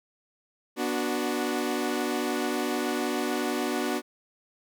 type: chord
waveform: sawtooth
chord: B minor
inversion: none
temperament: equal with one note detuned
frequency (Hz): 244.4 / 293.7 / 370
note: B3 / D4 / F#4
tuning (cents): -18 / 0 / 0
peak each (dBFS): -27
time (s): 0.76-4.02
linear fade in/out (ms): 50
effects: none